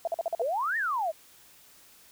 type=tone bursts; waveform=sine; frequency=670 Hz; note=E5; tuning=28 cents sharp; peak=-25 dBFS; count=6; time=0.05-0.419 s; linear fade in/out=2 ms; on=24 ms; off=45 ms
type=exponential two-way sweep; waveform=sine; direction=up then down; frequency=440 to 1889 to 602 Hz; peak=-26 dBFS; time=0.4-1.12 s; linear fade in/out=20 ms; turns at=0.77 s
effects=white hiss -56 dBFS RMS until 2.11 s